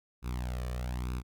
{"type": "tone with flanger", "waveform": "sawtooth", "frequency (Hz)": 61.74, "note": "B1", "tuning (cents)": 0, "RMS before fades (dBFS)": -35, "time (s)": [0.22, 1.23], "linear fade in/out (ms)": 50, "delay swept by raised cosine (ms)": [0.78, 1.7], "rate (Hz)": 1.1, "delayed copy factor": 0.75, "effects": []}